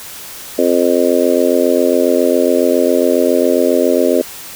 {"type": "harmonic tone", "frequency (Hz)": 87.31, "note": "F2", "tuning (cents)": 0, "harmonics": [3, 4, 5, 6, 7], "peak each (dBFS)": [-16, -16, -16, -16, -16], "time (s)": [0.58, 4.22], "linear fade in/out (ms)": 10, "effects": ["white hiss -31 dBFS RMS until 4.55 s"]}